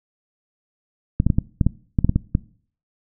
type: clicks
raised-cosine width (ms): 5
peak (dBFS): -4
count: 11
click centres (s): 1.201 / 1.266 / 1.302 / 1.385 / 1.612 / 1.666 / 1.988 / 2.046 / 2.094 / 2.16 / 2.351
effects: noise-tail reverb RT60 0.5 s tail -21 dB re dry